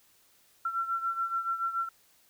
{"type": "beating tone pair", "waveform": "sine", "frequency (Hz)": [1353, 1360], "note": ["E6", "F6"], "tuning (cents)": [45, -46], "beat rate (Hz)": 7, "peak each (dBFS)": [-30, -35], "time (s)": [0.65, 1.89], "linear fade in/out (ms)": 5, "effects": ["white hiss -64 dBFS RMS until 2.29 s"]}